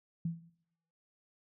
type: tone with exponential decay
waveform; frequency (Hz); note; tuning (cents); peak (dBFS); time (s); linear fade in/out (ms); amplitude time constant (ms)
sine; 166.7; E3; +20; -29; 0.25-0.5; 5; 54
effects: noise-tail reverb RT60 0.7 s tail -18 dB re dry